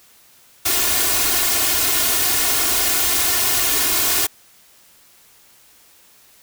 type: noise with comb filter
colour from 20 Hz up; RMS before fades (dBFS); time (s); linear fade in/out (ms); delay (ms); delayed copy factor
white; -18; 0.65-4.27; 10; 2.8; +0.8
effects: white hiss -51 dBFS RMS until 6.42 s